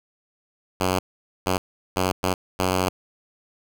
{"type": "tone bursts at uneven times", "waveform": "5% pulse", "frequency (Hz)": 92.5, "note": "F#2", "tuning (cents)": 0, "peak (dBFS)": -9, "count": 5, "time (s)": [[0.8, 0.99], [1.46, 1.58], [1.96, 2.12], [2.23, 2.34], [2.59, 2.89]], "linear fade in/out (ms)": 5, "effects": []}